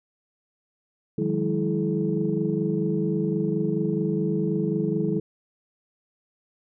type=tone cluster; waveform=sine; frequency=154.1 / 179.2 / 203.5 / 328.2 / 426.8 Hz; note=D#3 / F3 / G#3 / E4 / G#4; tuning=-16 / +45 / -35 / -8 / +47 cents; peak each=-28 dBFS; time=1.18-5.2 s; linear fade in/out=5 ms; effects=tanh soft clip ceiling -11 dBFS